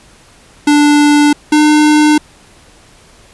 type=tone pair in turn; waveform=square; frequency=293.7 / 301.8 Hz; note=D4 / D4; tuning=0 / +47 cents; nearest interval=unison; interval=47 cents; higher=second; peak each=-6 dBFS; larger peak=neither; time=0.67-1.33 / 1.52-2.18 s; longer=neither; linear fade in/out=5 ms; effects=pink hiss -43 dBFS RMS until 3.33 s + resampled to 24000 Hz